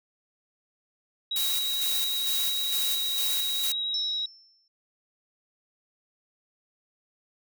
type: tone with vibrato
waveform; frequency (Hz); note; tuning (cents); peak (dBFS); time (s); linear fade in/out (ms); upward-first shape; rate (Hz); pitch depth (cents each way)
sine; 3833; A#7; +47; -27; 1.31-4.26; 5; sine; 11; 10
type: noise with tremolo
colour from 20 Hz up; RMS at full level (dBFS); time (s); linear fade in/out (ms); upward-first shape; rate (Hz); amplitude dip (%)
blue; -29; 1.36-3.72; 2; square; 2.2; 40
type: tone with exponential decay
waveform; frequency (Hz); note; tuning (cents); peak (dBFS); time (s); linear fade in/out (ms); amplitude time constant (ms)
sine; 5350; E8; +25; -28; 3.94-4.68; 2; 160
effects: none